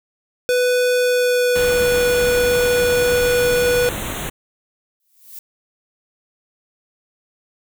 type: tone with pitch glide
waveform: square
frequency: 496.2 to 489.9 Hz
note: B4 to B4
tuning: +8 to -14 cents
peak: -15 dBFS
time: 0.49-3.89 s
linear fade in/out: 0 ms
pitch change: -22 cents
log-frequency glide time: 0.96-1.97 s
type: band-stop noise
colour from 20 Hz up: pink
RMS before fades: -26 dBFS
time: 1.55-4.3 s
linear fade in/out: 10 ms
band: 4000 to 6200 Hz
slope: 96 dB/octave
type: noise with exponential growth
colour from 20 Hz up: violet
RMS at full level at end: -32 dBFS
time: 5-5.39 s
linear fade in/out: 1 ms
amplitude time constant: 83 ms
effects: none